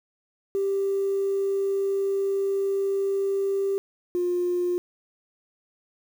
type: tone pair in turn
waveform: sine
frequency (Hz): 393.1 / 354.9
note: G4 / F4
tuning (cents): +5 / +28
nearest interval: major second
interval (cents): 177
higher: first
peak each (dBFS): -21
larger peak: neither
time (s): 0.55-3.78 / 4.15-4.78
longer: first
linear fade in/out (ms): 0
effects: tanh soft clip ceiling -18 dBFS + 8-bit